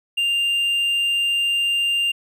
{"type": "tone", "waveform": "triangle", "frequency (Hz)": 2794, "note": "F7", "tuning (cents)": 0, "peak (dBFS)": -16, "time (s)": [0.17, 2.12], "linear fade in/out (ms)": 10, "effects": []}